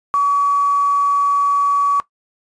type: tone with quantisation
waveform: sine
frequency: 1135 Hz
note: C#6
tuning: 41 cents sharp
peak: -12 dBFS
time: 0.14-2 s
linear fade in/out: 0 ms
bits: 6
effects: noise-tail reverb RT60 0.1 s tail -17 dB re dry + resampled to 22050 Hz